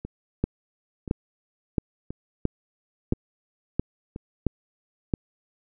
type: two click trains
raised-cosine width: 3 ms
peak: -9 / -21 dBFS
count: 8 / 5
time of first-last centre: 0.44-5.138 / 0.05-4.161 s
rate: 1.49 / 0.973 Hz
effects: none